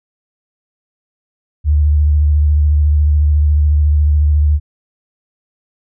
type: tone with vibrato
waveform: sine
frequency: 74.5 Hz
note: D2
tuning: 25 cents sharp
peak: -8 dBFS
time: 1.64-4.6 s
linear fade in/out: 50 ms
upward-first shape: triangle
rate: 14 Hz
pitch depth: 46 cents each way
effects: none